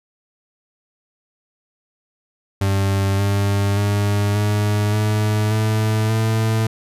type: tone with pitch steps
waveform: 40% pulse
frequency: 98 / 100.06 / 102.16 / 104.31 / 106.5 / 108.74 / 111.02 Hz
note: G2 / G2 / G#2 / G#2 / G#2 / A2 / A2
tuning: 0 / +36 / -28 / +8 / +44 / -20 / +16 cents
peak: -15 dBFS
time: 2.61-6.67 s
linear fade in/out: 5 ms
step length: 580 ms
effects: resampled to 32000 Hz